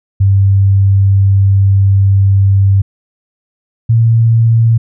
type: tone pair in turn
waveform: sine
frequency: 98 / 114.41 Hz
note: G2 / A#2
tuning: 0 / -32 cents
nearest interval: minor third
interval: 268 cents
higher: second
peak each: -5 dBFS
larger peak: neither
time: 0.2-2.82 / 3.89-4.78 s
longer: first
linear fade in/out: 10 ms
effects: none